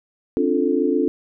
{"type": "chord", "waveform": "sine", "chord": "D minor seventh", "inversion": "third", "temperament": "equal with one note detuned", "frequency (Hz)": [266.8, 293.7, 349.2, 440], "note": ["C4", "D4", "F4", "A4"], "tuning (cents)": [34, 0, 0, 0], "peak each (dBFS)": -22, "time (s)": [0.37, 1.08], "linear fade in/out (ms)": 0, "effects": []}